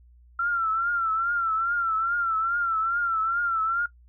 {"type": "tone with vibrato", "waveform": "sine", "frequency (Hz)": 1359, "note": "F6", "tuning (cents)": -48, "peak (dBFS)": -22, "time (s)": [0.39, 3.86], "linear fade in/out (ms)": 5, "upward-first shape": "triangle", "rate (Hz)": 2.4, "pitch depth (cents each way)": 89, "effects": ["noise-tail reverb RT60 0.1 s tail -19 dB re dry", "added 60 Hz sine -51 dBFS peak until 4.08 s"]}